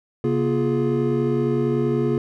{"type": "tone cluster", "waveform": "triangle", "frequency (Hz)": [135.1, 239.2, 349.7, 420.4], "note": ["C#3", "A#3", "F4", "G#4"], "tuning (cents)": [-44, 45, 2, 21], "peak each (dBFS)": -22, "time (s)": [0.24, 2.18], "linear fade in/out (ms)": 2, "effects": []}